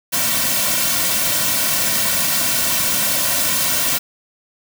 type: noise with comb filter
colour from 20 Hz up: white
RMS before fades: -18 dBFS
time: 0.12-3.99 s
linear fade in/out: 20 ms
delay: 2.4 ms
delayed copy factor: -0.8
effects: none